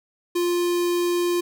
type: tone with notch filter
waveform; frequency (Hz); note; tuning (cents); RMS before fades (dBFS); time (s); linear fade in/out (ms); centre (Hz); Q
square; 349.9; F4; +3; -22; 0.35-1.41; 10; 1500; 1.4
effects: none